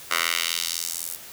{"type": "tone with high-pass filter sweep", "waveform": "10% pulse", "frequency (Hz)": 84, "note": "E2", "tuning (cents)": 33, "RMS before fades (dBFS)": -27, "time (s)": [0.1, 1.17], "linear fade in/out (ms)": 20, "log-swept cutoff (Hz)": [1400, 11000], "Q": 1.2, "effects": ["white hiss -42 dBFS RMS until 1.32 s"]}